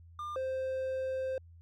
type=tone pair in turn; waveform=triangle; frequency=1200 / 523.5 Hz; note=D6 / C5; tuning=+37 / +1 cents; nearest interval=octave + major second; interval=1436 cents; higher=first; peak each=-35 / -30 dBFS; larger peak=second; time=0.19-0.36 / 0.36-1.38 s; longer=second; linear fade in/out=2 ms; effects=added 84 Hz sine -52 dBFS peak until 1.61 s